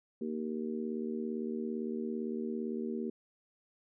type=harmonic tone; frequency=77.7 Hz; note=D#2; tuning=2 cents flat; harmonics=3 / 4 / 5 / 6; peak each=-36 / -43 / -39 / -45 dBFS; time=0.21-3.1 s; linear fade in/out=5 ms; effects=none